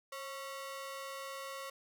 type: ring-modulated tone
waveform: sawtooth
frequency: 824 Hz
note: G#5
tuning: 14 cents flat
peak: -35 dBFS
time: 0.12-1.7 s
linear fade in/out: 5 ms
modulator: 284 Hz
effects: none